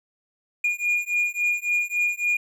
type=beating tone pair; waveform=triangle; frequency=2429 / 2432.6 Hz; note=D#7 / D#7; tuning=-42 / -40 cents; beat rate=3.6 Hz; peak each=-23 dBFS; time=0.64-2.37 s; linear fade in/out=5 ms; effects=none